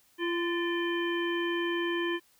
harmonic tone with a mistuned harmonic, 342.9 Hz, F4, 32 cents flat, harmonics 1 / 3 / 5 / 7 / 9, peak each -29 / -38 / -35 / -42 / -39 dBFS, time 0.18-2.2 s, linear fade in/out 50 ms, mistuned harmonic 5, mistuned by +47 cents, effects white hiss -65 dBFS RMS until 2.39 s

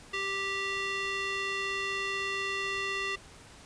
square tone with band-pass filter, 392 Hz, G4, in tune, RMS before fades -33 dBFS, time 0.13-3.16 s, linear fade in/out 10 ms, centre 2500 Hz, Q 1.6, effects pink hiss -52 dBFS RMS until 3.65 s + resampled to 22050 Hz

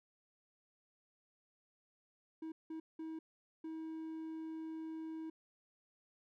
triangle tone bursts at uneven times, 320 Hz, D#4, 49 cents sharp, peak -40 dBFS, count 4, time 2.42-2.52 / 2.7-2.8 / 2.99-3.19 / 3.64-5.3 s, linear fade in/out 5 ms, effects none

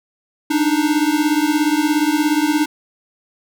square beating tone pair, 293.7 / 310.7 Hz, D4 / D#4, 0 / -2 cents, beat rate 17 Hz, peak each -18 dBFS, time 0.5-2.66 s, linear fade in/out 10 ms, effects none

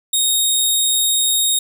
15% pulse tone, 3729 Hz, A#7, in tune, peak -7 dBFS, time 0.13-1.59 s, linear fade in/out 5 ms, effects none

